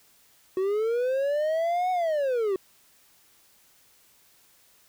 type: linear two-way sweep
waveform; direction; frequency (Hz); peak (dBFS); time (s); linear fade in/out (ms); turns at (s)
triangle; up then down; 368.3 to 744 to 368.3; -21; 0.57-2.56; 2; 1.91
effects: white hiss -60 dBFS RMS until 4.88 s